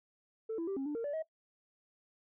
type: tone with pitch steps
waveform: sine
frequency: 444.7 / 333 / 390.6 / 271.1 / 295.4 / 459.9 / 578 / 636 Hz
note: A4 / E4 / G4 / C#4 / D4 / A#4 / D5 / D#5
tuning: +18 / +18 / -6 / -38 / +10 / -23 / -28 / +38 cents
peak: -32 dBFS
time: 0.49-1.226 s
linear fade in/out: 10 ms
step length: 92 ms
effects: noise-tail reverb RT60 0.1 s tail -19 dB re dry + tanh soft clip ceiling -32 dBFS